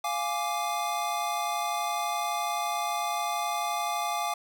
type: chord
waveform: square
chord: D diminished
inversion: first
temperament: equal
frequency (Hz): 698.5 / 830.6 / 1174.7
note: F5 / Ab5 / D6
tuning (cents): 0 / 0 / 0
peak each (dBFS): -33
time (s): 0.04-4.34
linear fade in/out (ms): 5
effects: none